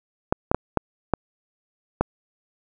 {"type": "clicks", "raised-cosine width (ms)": 1, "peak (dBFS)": -4, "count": 6, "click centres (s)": [0.325, 0.515, 0.546, 0.773, 1.137, 2.01], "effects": []}